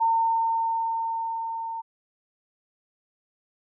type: tone with level ramp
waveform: sine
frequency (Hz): 909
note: A#5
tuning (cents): -44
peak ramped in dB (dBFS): -18 to -30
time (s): 0-1.82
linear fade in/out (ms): 20
effects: none